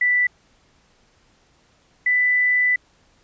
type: tone pair in turn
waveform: sine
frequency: 1975.5 / 1989.2 Hz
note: B6 / B6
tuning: 0 / +12 cents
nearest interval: unison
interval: 12 cents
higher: second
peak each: -15 dBFS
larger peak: neither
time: 0.01-0.27 / 2.06-2.76 s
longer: second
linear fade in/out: 5 ms
effects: pink hiss -59 dBFS RMS until 3.23 s + resampled to 16000 Hz